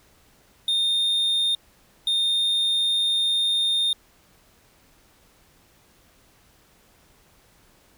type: tone pair in turn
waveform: triangle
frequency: 3651 / 3651 Hz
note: A#7 / A#7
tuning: -37 / -37 cents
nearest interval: unison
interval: 0 cents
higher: neither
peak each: -18 dBFS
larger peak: neither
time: 0.68-1.55 / 2.07-3.93 s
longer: second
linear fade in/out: 2 ms
effects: pink hiss -58 dBFS RMS until 7.97 s